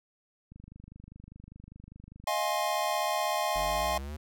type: click train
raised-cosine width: 5 ms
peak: -36 dBFS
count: 44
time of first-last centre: 0.52-2.24 s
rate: 25 Hz
type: chord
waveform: square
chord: F minor seventh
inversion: third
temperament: equal with one note detuned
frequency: 622.3 / 698.5 / 830.6 / 1061.1 Hz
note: Eb5 / F5 / Ab5 / C6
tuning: 0 / 0 / 0 / +24 cents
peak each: -34 dBFS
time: 2.27-3.98 s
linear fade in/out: 5 ms
type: exponential sweep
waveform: square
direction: up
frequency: 46 to 77.78 Hz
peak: -37 dBFS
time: 3.55-4.17 s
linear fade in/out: 10 ms
effects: none